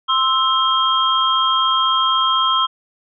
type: tone cluster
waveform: sine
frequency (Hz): 1048 / 1316 / 3218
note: C6 / E6 / G7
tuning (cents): +2 / -3 / +45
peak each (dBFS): -18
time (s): 0.08-2.67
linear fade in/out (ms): 20
effects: none